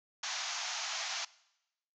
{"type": "band-pass noise", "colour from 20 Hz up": "white", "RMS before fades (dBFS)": -38, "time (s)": [0.23, 1.25], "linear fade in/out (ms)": 5, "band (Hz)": [640, 6800], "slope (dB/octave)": 96, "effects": ["noise-tail reverb RT60 0.9 s tail -21 dB re dry"]}